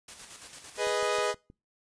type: noise with tremolo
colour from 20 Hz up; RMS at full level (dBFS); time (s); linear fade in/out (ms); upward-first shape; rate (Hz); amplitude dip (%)
white; -44; 0.08-0.94; 5; square; 8.9; 45
type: chord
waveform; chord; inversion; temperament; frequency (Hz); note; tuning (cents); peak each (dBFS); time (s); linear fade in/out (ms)
sawtooth; G# minor; none; equal; 415.3 / 493.9 / 622.3; G#4 / B4 / D#5; 0 / 0 / 0; -27; 0.77-1.35; 50
type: click train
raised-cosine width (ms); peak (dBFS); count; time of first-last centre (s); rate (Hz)
3; -37; 5; 0.87-1.501; 6.34
effects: noise-tail reverb RT60 0.3 s tail -24 dB re dry + resampled to 22050 Hz